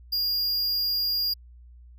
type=tone; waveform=square; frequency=4829 Hz; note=D8; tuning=47 cents sharp; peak=-24 dBFS; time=0.12-1.34 s; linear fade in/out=10 ms; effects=added 60 Hz sine -46 dBFS peak until 1.98 s